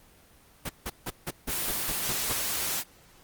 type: noise bursts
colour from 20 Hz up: pink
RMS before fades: -32 dBFS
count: 9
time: 0.65-2.335 s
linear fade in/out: 10 ms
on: 45 ms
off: 160 ms
type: noise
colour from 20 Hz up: white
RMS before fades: -30 dBFS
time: 1.47-2.84 s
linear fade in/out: 50 ms
effects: pink hiss -57 dBFS RMS until 3.23 s + Opus 24 kbps